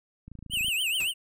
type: click train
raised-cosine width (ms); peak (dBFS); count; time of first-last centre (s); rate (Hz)
5; -31; 12; 0.28-0.683; 27.3
type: tone with vibrato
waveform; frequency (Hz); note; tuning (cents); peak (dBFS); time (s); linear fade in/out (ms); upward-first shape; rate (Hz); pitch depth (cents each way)
square; 2807; F7; +8; -26; 0.5-1.14; 50; triangle; 7.1; 220
type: noise with exponential decay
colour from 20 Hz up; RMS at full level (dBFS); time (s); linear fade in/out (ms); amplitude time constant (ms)
pink; -38; 1-1.14; 2; 30
effects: none